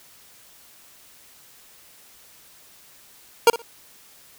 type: tone with echo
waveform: 25% pulse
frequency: 466.2 Hz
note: A#4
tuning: in tune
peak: -6 dBFS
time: 3.47-3.5 s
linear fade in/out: 2 ms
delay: 60 ms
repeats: 2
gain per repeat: -15 dB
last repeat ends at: 3.62 s
effects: white hiss -51 dBFS RMS until 4.38 s